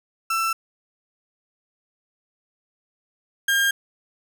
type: tone pair in turn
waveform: 35% pulse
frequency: 1335 / 1609.6 Hz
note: E6 / G6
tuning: +22 / +45 cents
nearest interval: minor third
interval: 323 cents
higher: second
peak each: -19 / -16 dBFS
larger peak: second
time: 0.3-0.53 / 3.48-3.71 s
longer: neither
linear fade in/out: 5 ms
effects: none